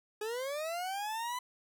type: linear sweep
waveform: 40% pulse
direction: up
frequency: 415.3 to 1009 Hz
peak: -34 dBFS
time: 0.21-1.39 s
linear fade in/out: 5 ms
effects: none